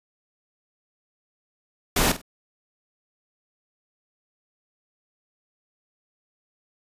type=noise with echo; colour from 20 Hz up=pink; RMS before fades=-20 dBFS; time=1.96-2.12 s; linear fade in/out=5 ms; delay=48 ms; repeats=2; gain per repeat=-13 dB; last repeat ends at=2.216 s; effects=resampled to 32000 Hz